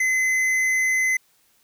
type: tone with tanh clipping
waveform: triangle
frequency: 2042 Hz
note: C7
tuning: 43 cents flat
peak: -20 dBFS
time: 0-1.17 s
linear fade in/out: 5 ms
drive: 15 dB
effects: white hiss -62 dBFS RMS until 1.63 s